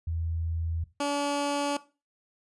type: tone pair in turn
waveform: sine / 15% pulse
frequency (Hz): 82.41 / 286.5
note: E2 / D4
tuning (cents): 0 / -43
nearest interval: octave + minor seventh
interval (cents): 2157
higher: second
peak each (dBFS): -28 / -20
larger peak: second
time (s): 0.07-0.84 / 1-1.77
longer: neither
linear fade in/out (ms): 5
effects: noise-tail reverb RT60 0.3 s tail -17 dB re dry + resampled to 24000 Hz